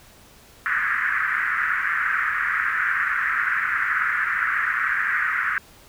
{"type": "band-pass noise", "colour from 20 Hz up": "white", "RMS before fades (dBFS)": -23, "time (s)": [0.66, 5.58], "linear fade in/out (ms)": 0, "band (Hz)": [1300, 1900], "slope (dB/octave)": 48, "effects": ["pink hiss -50 dBFS RMS until 5.88 s"]}